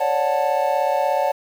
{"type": "chord", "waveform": "triangle", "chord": "D major seventh", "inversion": "third", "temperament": "just", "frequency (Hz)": [550.6, 587.3, 734.2, 881], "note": ["C#5", "D5", "F#5", "A5"], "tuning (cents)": [-12, 0, -14, 2], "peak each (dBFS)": -21, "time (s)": [0, 1.32], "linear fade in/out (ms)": 10, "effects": ["7-bit"]}